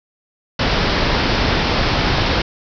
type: low-pass noise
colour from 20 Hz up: pink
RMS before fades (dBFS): -17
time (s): 0.59-2.42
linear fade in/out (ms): 5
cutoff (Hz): 5400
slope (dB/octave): 96
effects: none